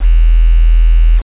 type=tone with quantisation; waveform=sine; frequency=41.2 Hz; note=E1; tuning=in tune; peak=-3 dBFS; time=0-1.22 s; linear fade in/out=50 ms; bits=5; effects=resampled to 8000 Hz